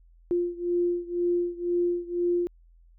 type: beating tone pair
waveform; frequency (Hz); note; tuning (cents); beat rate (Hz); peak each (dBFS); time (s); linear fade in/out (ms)
sine; 349.2 / 351.2; F4 / F4; 0 / +10; 2; -26 / -28; 0.31-2.47; 0
effects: added 42 Hz sine -53 dBFS peak until 2.98 s